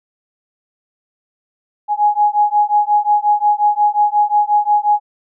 sine beating tone pair, 830.6 / 836.2 Hz, G#5 / G#5, 0 / +12 cents, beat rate 5.6 Hz, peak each -14 dBFS, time 1.88-5 s, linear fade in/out 50 ms, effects none

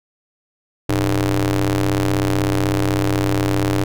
sawtooth ring-modulated tone, 95.9 Hz, G2, 37 cents flat, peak -9 dBFS, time 0.89-3.84 s, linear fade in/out 5 ms, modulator 210 Hz, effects none

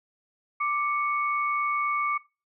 sine tone pair together, 1174.7 / 2218 Hz, D6 / C#7, 0 / 0 cents, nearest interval major seventh, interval 1100 cents, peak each -25 / -30 dBFS, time 0.6-2.18 s, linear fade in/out 10 ms, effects noise-tail reverb RT60 0.3 s tail -21 dB re dry

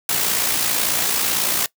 white noise with amplitude modulation, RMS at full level -18 dBFS, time 0.09-1.66 s, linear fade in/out 2 ms, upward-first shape sine, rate 58.1 Hz, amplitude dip 45%, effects noise-tail reverb RT60 0.1 s tail -21 dB re dry + high-pass 100 Hz 12 dB/octave

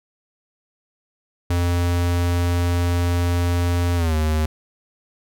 square tone with pitch glide, 87.31 to 77.78 Hz, F2 to D#2, 0 to 0 cents, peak -18 dBFS, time 1.5-4.46 s, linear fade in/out 5 ms, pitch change -200 cents, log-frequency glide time 3.96-4.15 s, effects none

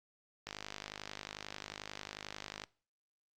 click train, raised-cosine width 0.2 ms, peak -24 dBFS, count 112, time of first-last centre 0.47-2.638 s, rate 51.2 Hz, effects noise-tail reverb RT60 0.4 s tail -21 dB re dry + Opus 48 kbps

